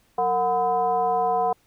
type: tone with frequency modulation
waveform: sine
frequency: 734 Hz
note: F#5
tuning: 14 cents flat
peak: -19 dBFS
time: 0.18-1.53 s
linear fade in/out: 5 ms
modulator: 274 Hz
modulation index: 0.92
effects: pink hiss -63 dBFS RMS until 1.66 s